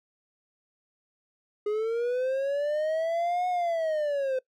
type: linear two-way sweep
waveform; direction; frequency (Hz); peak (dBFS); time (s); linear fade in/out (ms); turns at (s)
triangle; up then down; 413.2 to 730 to 511; -23; 1.66-4.39; 5; 3.48
effects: noise-tail reverb RT60 0.1 s tail -22 dB re dry